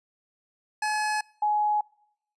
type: tone pair in turn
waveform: 25% pulse / sine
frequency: 851 / 840.3 Hz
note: G#5 / G#5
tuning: +42 / +20 cents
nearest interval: unison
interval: 22 cents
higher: first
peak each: -21 dBFS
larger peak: neither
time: 0.82-1.21 / 1.42-1.81 s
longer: neither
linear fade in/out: 5 ms
effects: noise-tail reverb RT60 0.8 s tail -26 dB re dry + resampled to 24000 Hz